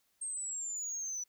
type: exponential sweep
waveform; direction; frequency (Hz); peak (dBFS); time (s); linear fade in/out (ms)
sine; down; 8530 to 5920; -34; 0.21-1.24; 10
effects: tanh soft clip ceiling -34 dBFS + white hiss -75 dBFS RMS until 1.28 s